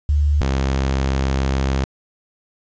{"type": "tone pair in turn", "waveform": ["sine", "sawtooth"], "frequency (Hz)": [73.42, 66.96], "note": ["D2", "C2"], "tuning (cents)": [0, 41], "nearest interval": "major second", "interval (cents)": 159, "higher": "first", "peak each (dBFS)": -13, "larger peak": "neither", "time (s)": [[0.09, 0.41], [0.41, 1.84]], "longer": "second", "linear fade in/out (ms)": 0, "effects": ["resampled to 16000 Hz", "8-bit"]}